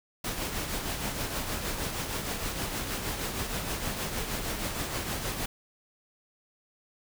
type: noise with tremolo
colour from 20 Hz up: pink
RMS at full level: -31 dBFS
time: 0.24-5.46 s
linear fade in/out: 5 ms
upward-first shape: triangle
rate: 6.4 Hz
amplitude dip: 50%
effects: none